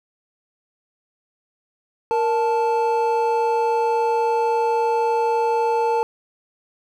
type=tone pair together; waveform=triangle; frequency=466.2 / 878.2 Hz; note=A#4 / A5; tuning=0 / -4 cents; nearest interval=major seventh; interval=1096 cents; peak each=-18 dBFS; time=2.11-6.03 s; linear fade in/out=0 ms; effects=none